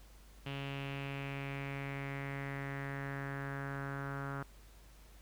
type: tone with low-pass filter sweep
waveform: sawtooth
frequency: 138.59 Hz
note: C#3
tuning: in tune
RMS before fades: -41 dBFS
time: 0.46-4.43 s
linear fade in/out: 5 ms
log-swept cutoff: 2900 to 1400 Hz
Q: 4.4
effects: added 50 Hz sine -56 dBFS peak until 5.21 s + pink hiss -63 dBFS RMS until 5.21 s